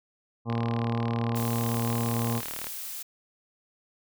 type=harmonic tone; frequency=116.54 Hz; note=A#2; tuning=in tune; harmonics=1 / 2 / 3 / 4 / 5 / 6 / 7 / 8 / 9 / 10; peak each=-28 / -30 / -42 / -37 / -44 / -43 / -40 / -48 / -40 / -47 dBFS; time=0.45-2.42 s; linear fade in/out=50 ms
type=click train; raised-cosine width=0.3 ms; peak=-20 dBFS; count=83; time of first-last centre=0.5-2.669 s; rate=37.8 Hz
type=noise; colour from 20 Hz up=blue; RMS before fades=-37 dBFS; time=1.35-3.03 s; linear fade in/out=10 ms
effects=none